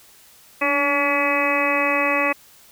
harmonic tone with a mistuned harmonic, 283.9 Hz, C#4, 41 cents sharp, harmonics 1 / 2 / 3 / 4 / 5 / 6 / 7 / 8 / 9, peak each -27 / -24 / -29 / -24 / -35 / -32 / -24 / -30 / -23 dBFS, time 0.61-2.33 s, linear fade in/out 10 ms, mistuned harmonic 1, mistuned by +44 cents, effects white hiss -50 dBFS RMS until 2.71 s

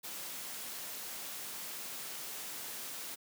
white noise, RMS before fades -43 dBFS, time 0.03-3.16 s, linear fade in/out 20 ms, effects high-pass 150 Hz 12 dB/octave

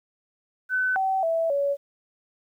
sine tone with pitch steps, 1511 / 766 / 658 / 564 Hz, F#6 / G5 / E5 / C#5, +36 / -40 / -3 / +30 cents, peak -21 dBFS, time 0.69-1.77 s, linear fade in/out 50 ms, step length 270 ms, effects 10-bit

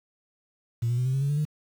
sine tone with pitch steps, 116.54 / 121 / 125.63 / 130.43 / 135.42 / 140.61 / 145.99 / 151.57 Hz, A#2 / B2 / B2 / C3 / C#3 / C#3 / D3 / D#3, 0 / -35 / +30 / -5 / -40 / +25 / -10 / -45 cents, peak -21 dBFS, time 0.82-1.452 s, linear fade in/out 10 ms, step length 79 ms, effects tanh soft clip ceiling -20 dBFS + 8-bit

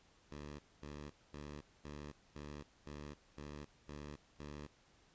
10% pulse tone bursts, 73.42 Hz, D2, in tune, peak -39 dBFS, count 9, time 0.31-4.67 s, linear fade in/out 10 ms, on 280 ms, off 230 ms, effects pink hiss -69 dBFS RMS until 5.14 s + resampled to 16000 Hz

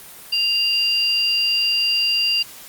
sine tone pair together, 2794 / 4765 Hz, F7 / D8, 0 / +24 cents, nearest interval major sixth, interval 924 cents, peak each -19 dBFS, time 0.32-2.43 s, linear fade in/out 10 ms, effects white hiss -40 dBFS RMS until 2.68 s + Opus 32 kbps

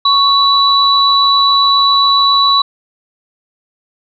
sine tone pair together, 1108.7 / 3942 Hz, C#6 / B7, 0 / -4 cents, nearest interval octave + minor seventh, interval 2196 cents, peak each -10 dBFS, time 0.05-2.62 s, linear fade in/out 5 ms, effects none

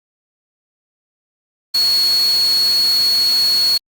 sine tone in noise, 4353 Hz, C#8, 32 cents flat, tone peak -12 dBFS, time 1.74-3.78 s, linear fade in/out 10 ms, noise white, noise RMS -27 dBFS, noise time 1.74-3.78 s, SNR +12 dB, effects Opus 48 kbps

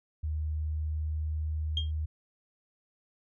sine tone with pitch glide, 77 to 77.49 Hz, D#2 to D#2, -17 to -7 cents, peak -29 dBFS, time 0.23-2.06 s, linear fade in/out 10 ms, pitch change +10 cents, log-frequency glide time 0.46-1.49 s
sine tone with exponential decay, 3218 Hz, G7, 45 cents sharp, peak -25 dBFS, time 1.77-1.91 s, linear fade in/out 2 ms, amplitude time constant 29 ms
effects tanh soft clip ceiling -17 dBFS

